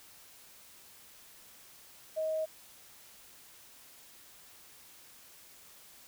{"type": "tone", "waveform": "sine", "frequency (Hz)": 631, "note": "D#5", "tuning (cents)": 24, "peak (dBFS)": -30, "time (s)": [2.16, 2.46], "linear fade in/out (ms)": 20, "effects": ["white hiss -56 dBFS RMS until 6.07 s"]}